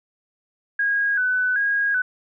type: tone with vibrato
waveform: sine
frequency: 1568 Hz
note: G6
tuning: in tune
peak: -18 dBFS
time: 0.79-2.02 s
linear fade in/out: 5 ms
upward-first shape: square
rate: 1.3 Hz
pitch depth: 76 cents each way
effects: none